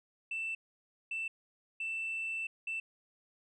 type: tone bursts at uneven times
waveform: sine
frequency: 2665 Hz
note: E7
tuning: 18 cents sharp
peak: -33 dBFS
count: 4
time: 0.31-0.55 / 1.11-1.28 / 1.8-2.47 / 2.67-2.8 s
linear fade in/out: 5 ms
effects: tanh soft clip ceiling -31 dBFS